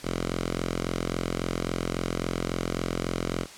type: tone with notch filter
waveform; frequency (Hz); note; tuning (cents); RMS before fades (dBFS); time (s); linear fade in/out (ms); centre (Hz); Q
5% pulse; 43.65; F1; 0; -30; 0.02-3.47; 50; 91; 1.9
effects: white hiss -45 dBFS RMS until 3.57 s + low-pass 8000 Hz 12 dB/octave